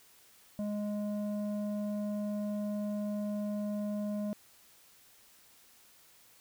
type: tone with low-pass filter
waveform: square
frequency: 207.7 Hz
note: G#3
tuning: in tune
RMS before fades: -35 dBFS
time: 0.59-4.33 s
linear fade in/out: 0 ms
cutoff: 580 Hz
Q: 1.6
effects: white hiss -61 dBFS RMS until 6.4 s

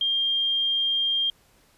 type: tone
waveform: sine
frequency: 3203 Hz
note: G7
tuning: 37 cents sharp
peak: -21 dBFS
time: 0.01-1.3 s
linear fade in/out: 2 ms
effects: pink hiss -60 dBFS RMS until 1.77 s + resampled to 32000 Hz

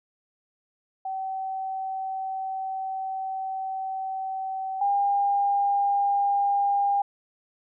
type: tone pair in turn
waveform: sine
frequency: 765 / 803.7 Hz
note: G5 / G5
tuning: -42 / +43 cents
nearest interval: minor second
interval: 85 cents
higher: second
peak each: -28 / -20 dBFS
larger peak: second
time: 1.05-4.81 / 4.81-7.02 s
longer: first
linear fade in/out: 5 ms
effects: none

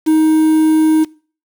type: tone with quantisation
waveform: triangle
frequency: 314.1 Hz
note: D#4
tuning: 16 cents sharp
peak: -6 dBFS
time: 0.06-1.05 s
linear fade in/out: 20 ms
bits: 5
effects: noise-tail reverb RT60 0.4 s tail -22 dB re dry

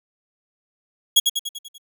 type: tone with echo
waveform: sawtooth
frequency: 3322 Hz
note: G#7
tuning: in tune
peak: -7 dBFS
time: 1.16-1.2 s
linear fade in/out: 10 ms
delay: 97 ms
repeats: 6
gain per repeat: -5 dB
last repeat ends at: 1.782 s
effects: none

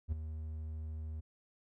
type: tone with ADSR envelope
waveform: triangle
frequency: 78.3 Hz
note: D#2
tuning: 11 cents sharp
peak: -27 dBFS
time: 0.08-1.21 s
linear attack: 42 ms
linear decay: 10 ms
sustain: -10 dB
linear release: 15 ms
effects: none

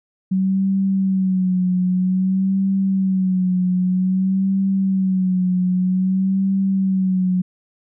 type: tone with vibrato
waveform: sine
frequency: 187.8 Hz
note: F#3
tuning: 26 cents sharp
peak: -15 dBFS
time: 0.31-7.42 s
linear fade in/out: 10 ms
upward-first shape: sine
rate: 0.52 Hz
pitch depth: 54 cents each way
effects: none

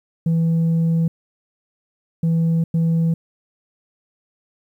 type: tone bursts at uneven times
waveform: sine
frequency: 164.81 Hz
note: E3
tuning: in tune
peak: -12 dBFS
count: 3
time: 0.26-1.08 / 2.23-2.64 / 2.74-3.14 s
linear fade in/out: 5 ms
effects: tanh soft clip ceiling -14 dBFS + 9-bit

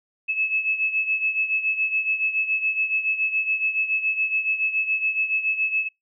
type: beating tone pair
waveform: sine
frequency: 2595 / 2602.1 Hz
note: E7 / E7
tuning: -28 / -23 cents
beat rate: 7.1 Hz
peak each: -22 / -27 dBFS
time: 0.28-5.89 s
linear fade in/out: 20 ms
effects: noise-tail reverb RT60 0.2 s tail -26 dB re dry

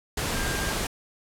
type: tone in noise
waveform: sine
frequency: 1600 Hz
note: G6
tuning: 35 cents sharp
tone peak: -33 dBFS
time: 0.35-0.72 s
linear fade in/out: 5 ms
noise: pink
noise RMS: -28 dBFS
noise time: 0.17-0.87 s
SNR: -8 dB
effects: low-pass 12000 Hz 12 dB/octave

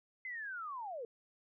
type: linear sweep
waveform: sine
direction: down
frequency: 2083 to 441.1 Hz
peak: -40 dBFS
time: 0.25-1.05 s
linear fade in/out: 2 ms
effects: none

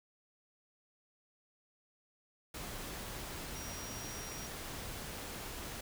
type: tone in noise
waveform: sine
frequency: 5700 Hz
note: F8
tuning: 34 cents sharp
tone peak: -48 dBFS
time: 3.55-4.47 s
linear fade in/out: 5 ms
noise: pink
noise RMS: -44 dBFS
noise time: 2.54-5.81 s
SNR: -7 dB
effects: none

